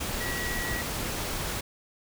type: tone in noise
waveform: sine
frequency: 1927 Hz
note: B6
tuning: 43 cents flat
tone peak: -33 dBFS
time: 0.2-0.82 s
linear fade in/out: 10 ms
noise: pink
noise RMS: -32 dBFS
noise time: 0-1.61 s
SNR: -4 dB
effects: none